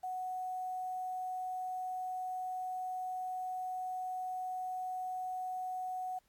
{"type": "tone with quantisation", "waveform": "sine", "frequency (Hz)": 740, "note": "F#5", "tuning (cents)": 0, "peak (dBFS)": -36, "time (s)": [0.03, 6.19], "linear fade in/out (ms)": 10, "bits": 10, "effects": ["pink hiss -74 dBFS RMS until 6.28 s", "AAC 64 kbps"]}